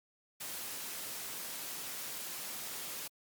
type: high-pass noise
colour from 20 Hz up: white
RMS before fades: -42 dBFS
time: 0.4-3.08 s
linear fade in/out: 10 ms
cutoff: 120 Hz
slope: 12 dB/octave
effects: Opus 48 kbps